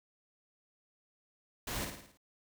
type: noise with echo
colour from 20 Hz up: pink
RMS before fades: -38 dBFS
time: 1.67-1.85 s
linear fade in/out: 5 ms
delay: 54 ms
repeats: 6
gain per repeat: -5 dB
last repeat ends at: 2.174 s
effects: none